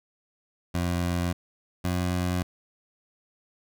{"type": "tone pair in turn", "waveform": "20% pulse", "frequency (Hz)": [87.5, 89.96], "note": ["F2", "F#2"], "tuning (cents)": [4, -48], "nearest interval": "unison", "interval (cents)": 48, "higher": "second", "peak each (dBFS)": -20, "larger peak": "neither", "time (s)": [[0.74, 1.33], [1.84, 2.43]], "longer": "neither", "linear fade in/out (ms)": 10, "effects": []}